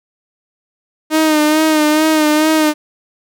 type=tone with vibrato; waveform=sawtooth; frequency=308.6 Hz; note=D#4; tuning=14 cents flat; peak=-6 dBFS; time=1.1-2.74 s; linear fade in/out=50 ms; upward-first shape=sine; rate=2.3 Hz; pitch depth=41 cents each way; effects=none